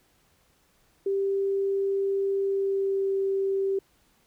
sine tone with pitch glide, 392.8 to 389.4 Hz, G4 to G4, +4 to -12 cents, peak -23 dBFS, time 1.06-3.79 s, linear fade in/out 5 ms, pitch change -16 cents, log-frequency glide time 2.42-3.15 s, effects pink hiss -65 dBFS RMS until 4.26 s

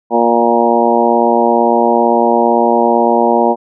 harmonic tone with a mistuned harmonic, 117.8 Hz, A#2, 19 cents sharp, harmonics 2 / 3 / 4 / 5 / 6 / 7 / 8, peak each -16 / -16 / -16 / -16 / -16 / -16 / -16 dBFS, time 0.1-3.56 s, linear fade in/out 50 ms, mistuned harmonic 7, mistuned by -17 cents, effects none

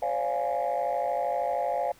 sine chord, D half-diminished seventh, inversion third, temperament equal with one note detuned, 523.3 / 576.2 / 698.5 / 830.6 Hz, C5 / D5 / F5 / Ab5, 0 / -33 / 0 / 0 cents, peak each -31 / -30 / -28 / -30 dBFS, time 0.02-1.92 s, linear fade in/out 5 ms, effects tanh soft clip ceiling -20 dBFS + pink hiss -57 dBFS RMS until 1.99 s

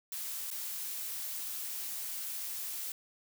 blue noise with dropouts, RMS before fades -39 dBFS, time 0.12-2.92 s, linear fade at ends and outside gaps 2 ms, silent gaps 0.504-0.512 s, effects none

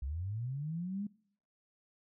sine linear sweep, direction up, 61.74 to 210 Hz, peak -35 dBFS, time 0.02-1.07 s, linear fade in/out 5 ms, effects noise-tail reverb RT60 0.6 s tail -22 dB re dry

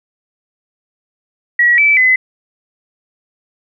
sine tone with pitch steps, 1921 / 2313 / 2026 Hz, B6 / D7 / B6, -48 / -27 / +44 cents, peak -7 dBFS, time 1.59-2.16 s, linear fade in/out 5 ms, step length 190 ms, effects none

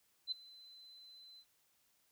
sine tone with ADSR envelope, 4042 Hz, B7, 39 cents sharp, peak -33 dBFS, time 0.27-1.45 s, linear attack 47 ms, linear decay 10 ms, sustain -22 dB, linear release 64 ms, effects white hiss -75 dBFS RMS until 2.11 s

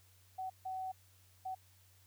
sine tone bursts at uneven times, 753 Hz, F#5, 30 cents sharp, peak -38 dBFS, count 3, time 0.38-0.5 / 0.65-0.92 / 1.45-1.55 s, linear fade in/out 10 ms, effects added 93 Hz sine -65 dBFS peak until 2.06 s + white hiss -68 dBFS RMS until 2.06 s

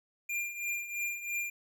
square tone with tremolo, 2397 Hz, D7, 35 cents sharp, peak -31 dBFS, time 0.29-1.5 s, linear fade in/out 5 ms, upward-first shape triangle, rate 3 Hz, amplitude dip 75%, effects none

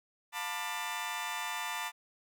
20% pulse chord, B half-diminished seventh, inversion second, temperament just, 711.2 / 889 / 987.8 / 1185.3 Hz, F5 / A5 / B5 / D6, +31 / +18 / 0 / +16 cents, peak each -40 / -34 / -36 / -36 dBFS, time 0.32-1.92 s, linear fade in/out 50 ms, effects none

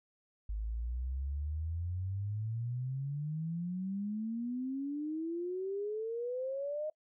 sine exponential sweep, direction up, 51 to 622.3 Hz, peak -34 dBFS, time 0.49-6.9 s, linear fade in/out 5 ms, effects noise-tail reverb RT60 0.1 s tail -24 dB re dry

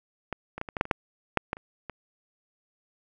clicks, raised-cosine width 0.5 ms, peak -16 / -21 / -16 / -22 / -16 / -6 / -23 / -7 / -6 / -13 / -28 / -21 dBFS, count 12, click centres 0.327 / 0.58 / 0.614 / 0.688 / 0.768 / 0.811 / 0.854 / 0.912 / 1.373 / 1.531 / 1.569 / 1.897 s, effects none

